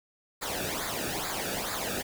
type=noise with flanger; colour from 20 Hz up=pink; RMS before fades=-33 dBFS; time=0.41-2.03 s; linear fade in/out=20 ms; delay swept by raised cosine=0.34 to 0.99 ms; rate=2.3 Hz; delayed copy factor=-0.75; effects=none